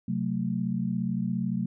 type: chord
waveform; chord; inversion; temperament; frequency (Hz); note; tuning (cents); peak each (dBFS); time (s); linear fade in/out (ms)
sine; F# diminished; second; equal with one note detuned; 130.81 / 185 / 222.4; C3 / F#3 / A3; 0 / 0 / +19; -33 / -29 / -30; 0.08-1.66; 5
effects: none